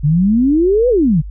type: exponential two-way sweep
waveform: sine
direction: up then down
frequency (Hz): 139.7 to 513 to 139.7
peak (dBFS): -9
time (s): 0.03-1.22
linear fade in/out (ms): 20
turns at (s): 0.89
effects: added 50 Hz sine -25 dBFS peak until 1.3 s